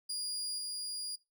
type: tone with level steps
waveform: 30% pulse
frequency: 4849 Hz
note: D#8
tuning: 45 cents flat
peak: -32 / -34 dBFS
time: 0.09-1.16 s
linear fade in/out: 10 ms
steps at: 0.58 s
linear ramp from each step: 5 ms
effects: noise-tail reverb RT60 0.2 s tail -20 dB re dry